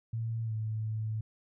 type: tone with pitch glide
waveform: sine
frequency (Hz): 113.8 to 109.35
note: A#2 to A2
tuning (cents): -41 to -10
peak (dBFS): -31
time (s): 0.13-1.21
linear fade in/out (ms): 5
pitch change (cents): -69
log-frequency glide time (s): 0.44-0.53
effects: none